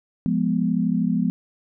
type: chord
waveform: sine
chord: F diminished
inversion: none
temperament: equal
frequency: 174.61 / 207.7 / 246.9 Hz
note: F3 / Ab3 / Cb4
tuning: 0 / 0 / 0 cents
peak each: -23 dBFS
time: 0.26-1.3 s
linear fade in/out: 0 ms
effects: none